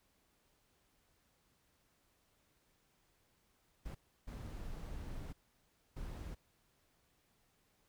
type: noise bursts at uneven times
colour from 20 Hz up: brown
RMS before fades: -45 dBFS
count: 3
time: 3.85-3.95 / 4.27-5.33 / 5.96-6.35 s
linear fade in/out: 10 ms
effects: pink hiss -75 dBFS RMS until 7.88 s